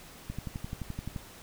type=click train; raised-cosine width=5 ms; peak=-23 dBFS; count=11; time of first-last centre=0.3-1.162 s; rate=11.6 Hz; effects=pink hiss -50 dBFS RMS until 1.42 s